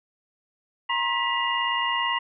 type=tone cluster; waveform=sine; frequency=945 / 1063 / 1963 / 2834 Hz; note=A#5 / C6 / B6 / F7; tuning=+23 / +27 / -11 / +25 cents; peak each=-28 dBFS; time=0.89-2.19 s; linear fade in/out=10 ms; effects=none